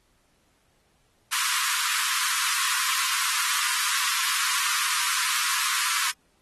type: high-pass noise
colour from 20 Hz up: pink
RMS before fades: -26 dBFS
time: 1.31-6.12 s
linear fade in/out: 20 ms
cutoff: 1000 Hz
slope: 96 dB/octave
effects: pink hiss -67 dBFS RMS until 6.41 s + AAC 32 kbps